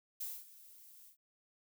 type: noise with ADSR envelope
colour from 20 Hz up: violet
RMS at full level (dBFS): -40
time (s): 0.2-1.17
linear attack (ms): 10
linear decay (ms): 230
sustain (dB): -18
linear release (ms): 100
effects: none